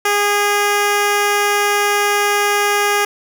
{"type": "tone", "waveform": "10% pulse", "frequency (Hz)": 410, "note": "G#4", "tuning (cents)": -22, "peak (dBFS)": -5, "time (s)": [0.05, 3.05], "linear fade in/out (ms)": 5, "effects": []}